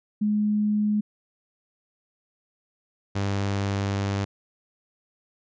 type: tone pair in turn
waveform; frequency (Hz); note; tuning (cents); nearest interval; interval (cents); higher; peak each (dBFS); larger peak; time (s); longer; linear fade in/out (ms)
sine / sawtooth; 210 / 99.42; G#3 / G2; +19 / +25; octave + minor second; 1294; first; -20; neither; 0.21-1.01 / 3.15-4.25; second; 10
effects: resampled to 16000 Hz